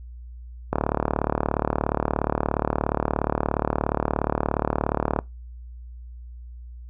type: click train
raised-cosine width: 1 ms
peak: -7 dBFS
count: 166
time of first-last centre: 0.73-5.189 s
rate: 37 Hz
effects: noise-tail reverb RT60 0.2 s tail -23 dB re dry + added 60 Hz sine -37 dBFS peak until 6.89 s